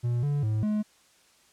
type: tone with pitch steps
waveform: triangle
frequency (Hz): 120.2 / 144.4 / 108.2 / 211.8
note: B2 / D3 / A2 / G#3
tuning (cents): -46 / -29 / -29 / +34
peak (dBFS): -22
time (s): 0.03-0.83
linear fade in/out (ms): 20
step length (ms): 200
effects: white hiss -61 dBFS RMS until 1.52 s + low-pass 9000 Hz 12 dB/octave